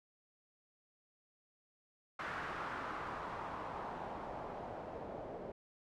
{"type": "noise with low-pass filter sweep", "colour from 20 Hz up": "white", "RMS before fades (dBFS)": -44, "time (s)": [2.19, 5.52], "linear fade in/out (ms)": 5, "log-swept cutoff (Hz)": [1500, 560], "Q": 2, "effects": []}